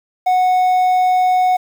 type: tone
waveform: triangle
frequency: 736 Hz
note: F#5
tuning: 9 cents flat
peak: -9 dBFS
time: 0.26-1.57 s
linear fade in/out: 10 ms
effects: 7-bit